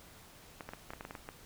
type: clicks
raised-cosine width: 0.5 ms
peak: -27 dBFS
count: 10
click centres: 0.608 / 0.69 / 0.735 / 0.905 / 0.935 / 1.009 / 1.051 / 1.109 / 1.152 / 1.289 s
effects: pink hiss -56 dBFS RMS until 1.45 s